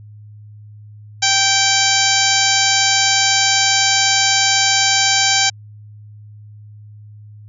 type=harmonic tone with a mistuned harmonic; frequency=784 Hz; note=G5; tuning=in tune; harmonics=1 / 2 / 3 / 4 / 5 / 6 / 7 / 8 / 9; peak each=-21 / -21 / -21 / -21 / -21 / -21 / -21 / -21 / -21 dBFS; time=1.22-5.5 s; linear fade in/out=10 ms; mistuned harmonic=3; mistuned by=-25 cents; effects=added 105 Hz sine -36 dBFS peak until 7.48 s